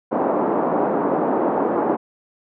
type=band-pass noise; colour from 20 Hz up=pink; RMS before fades=-20 dBFS; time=0.11-1.97 s; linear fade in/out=20 ms; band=240 to 1000 Hz; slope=24 dB/octave; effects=none